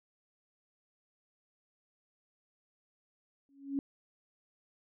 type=tone with exponential growth; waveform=sine; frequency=277.2 Hz; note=C#4; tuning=in tune; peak=-27 dBFS; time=3.49-3.79 s; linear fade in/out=1 ms; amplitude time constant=64 ms; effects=none